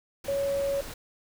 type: tone in noise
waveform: sine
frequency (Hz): 557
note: C#5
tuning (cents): +8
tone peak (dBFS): -25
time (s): 0.28-0.81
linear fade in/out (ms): 5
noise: pink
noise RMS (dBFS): -41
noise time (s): 0.24-0.94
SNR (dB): +13
effects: none